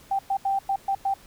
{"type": "tone bursts at uneven times", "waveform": "sine", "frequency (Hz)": 784, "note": "G5", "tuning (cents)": 0, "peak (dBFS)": -21, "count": 6, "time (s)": [[0.11, 0.19], [0.3, 0.37], [0.45, 0.59], [0.69, 0.76], [0.88, 0.95], [1.05, 1.14]], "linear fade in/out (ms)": 5, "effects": ["pink hiss -52 dBFS RMS until 1.26 s"]}